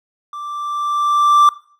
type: tone with level ramp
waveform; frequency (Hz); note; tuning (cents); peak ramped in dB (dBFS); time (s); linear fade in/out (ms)
triangle; 1174.7; D6; 0; -25 to -4; 0.33-1.49; 2
effects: noise-tail reverb RT60 0.5 s tail -20 dB re dry

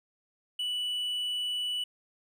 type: tone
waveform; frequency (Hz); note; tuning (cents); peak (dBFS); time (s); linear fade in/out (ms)
triangle; 2960; F#7; 0; -28; 0.59-1.84; 5
effects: none

